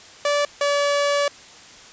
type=tone pair in turn; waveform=sawtooth; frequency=580 / 573 Hz; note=D5 / D5; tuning=-22 / -43 cents; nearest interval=unison; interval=21 cents; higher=first; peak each=-14 dBFS; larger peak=neither; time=0.25-0.45 / 0.61-1.28 s; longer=second; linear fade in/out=2 ms; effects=white hiss -44 dBFS RMS until 1.92 s + resampled to 16000 Hz